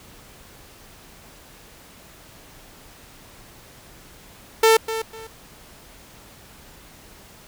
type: tone with echo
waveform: sawtooth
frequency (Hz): 446.6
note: A4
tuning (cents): +26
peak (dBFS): -8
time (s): 4.63-4.77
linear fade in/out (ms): 5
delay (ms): 250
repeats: 2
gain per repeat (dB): -12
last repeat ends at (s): 5.27
effects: pink hiss -47 dBFS RMS until 7.47 s